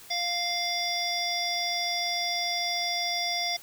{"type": "harmonic tone", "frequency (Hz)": 698.5, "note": "F5", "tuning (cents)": 0, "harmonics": [1, 3, 5, 7, 8], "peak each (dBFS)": [-33, -33, -33, -33, -33], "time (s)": [0.1, 3.57], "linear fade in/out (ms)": 10, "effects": ["white hiss -49 dBFS RMS until 3.62 s"]}